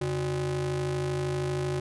square ring-modulated tone, 113.3 Hz, A#2, 49 cents flat, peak -25 dBFS, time 0.01-1.8 s, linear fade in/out 5 ms, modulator 253 Hz, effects resampled to 24000 Hz

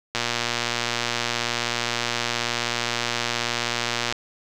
click train, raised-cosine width 0.2 ms, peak -6 dBFS, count 474, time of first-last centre 0.15-4.125 s, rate 119 Hz, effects none

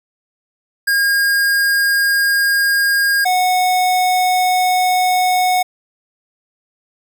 square tone pair in turn, 1622 / 734.1 Hz, G#6 / F#5, -41 / -14 cents, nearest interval octave + major second, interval 1373 cents, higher first, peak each -13 dBFS, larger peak neither, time 0.87-3.25 / 3.25-5.63 s, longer neither, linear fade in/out 10 ms, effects none

